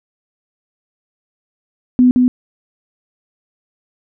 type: tone with echo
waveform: sine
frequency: 250 Hz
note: B3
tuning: 21 cents sharp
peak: -6 dBFS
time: 1.99-2.11 s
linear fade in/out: 0 ms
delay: 170 ms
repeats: 1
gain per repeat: -2 dB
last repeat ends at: 2.28 s
effects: none